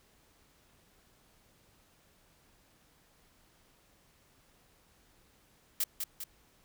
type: noise with echo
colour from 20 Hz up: blue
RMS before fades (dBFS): -30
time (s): 5.8-5.84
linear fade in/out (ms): 5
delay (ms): 200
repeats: 2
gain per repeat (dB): -5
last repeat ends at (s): 6.24
effects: pink hiss -66 dBFS RMS until 6.64 s